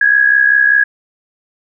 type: tone with amplitude modulation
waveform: sine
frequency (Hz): 1661.2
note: G#6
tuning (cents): 0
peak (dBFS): -4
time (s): 0.01-0.84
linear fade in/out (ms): 5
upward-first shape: sine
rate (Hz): 65.1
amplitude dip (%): 70
effects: none